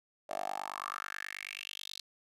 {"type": "tone with high-pass filter sweep", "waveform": "10% pulse", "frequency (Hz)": 49.26, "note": "G1", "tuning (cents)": 9, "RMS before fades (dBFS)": -41, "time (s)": [0.29, 2.01], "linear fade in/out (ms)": 10, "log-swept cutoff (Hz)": [600, 4200], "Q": 5.6, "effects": ["resampled to 32000 Hz"]}